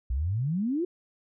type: exponential sweep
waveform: sine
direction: up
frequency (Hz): 57.6 to 370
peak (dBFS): -25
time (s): 0.1-0.85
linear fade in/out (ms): 5
effects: none